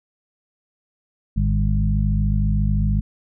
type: harmonic tone with a mistuned harmonic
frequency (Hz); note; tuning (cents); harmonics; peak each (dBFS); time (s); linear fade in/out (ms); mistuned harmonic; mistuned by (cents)
50.9; G#1; -34; 1 / 2 / 3 / 4; -19 / -22 / -24 / -25; 1.36-3.01; 10; 2; +51
effects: none